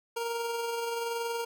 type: tone with amplitude modulation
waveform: 25% pulse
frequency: 466.2 Hz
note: A#4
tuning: in tune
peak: -26 dBFS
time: 0.16-1.45 s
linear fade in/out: 10 ms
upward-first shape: sine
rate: 21.1 Hz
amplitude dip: 30%
effects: none